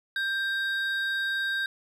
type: tone pair together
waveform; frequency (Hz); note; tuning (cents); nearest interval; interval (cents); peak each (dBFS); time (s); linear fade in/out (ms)
triangle; 1581 / 3760; G6 / A#7; +14 / +14; octave + minor third; 1500; -25 / -33; 0.16-1.66; 2
effects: none